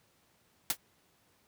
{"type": "noise with exponential decay", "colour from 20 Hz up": "white", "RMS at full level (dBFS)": -24, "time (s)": [0.7, 0.77], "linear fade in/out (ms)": 2, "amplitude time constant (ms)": 15, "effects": ["pink hiss -69 dBFS RMS until 1.47 s", "high-pass 80 Hz 12 dB/octave"]}